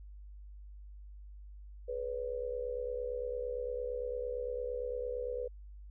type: tone with amplitude modulation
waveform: sine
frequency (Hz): 493.9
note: B4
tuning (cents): 0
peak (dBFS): -31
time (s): 1.88-5.48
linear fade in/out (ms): 10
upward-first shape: sine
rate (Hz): 68.8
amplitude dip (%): 80
effects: added 50 Hz sine -47 dBFS peak until 5.9 s